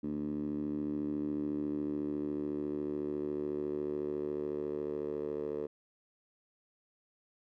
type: tone with band-pass filter sweep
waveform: 10% pulse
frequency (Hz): 74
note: D2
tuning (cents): +14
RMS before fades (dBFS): -36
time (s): 0.03-5.67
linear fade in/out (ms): 10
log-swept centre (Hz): 260 to 440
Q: 4.4
effects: none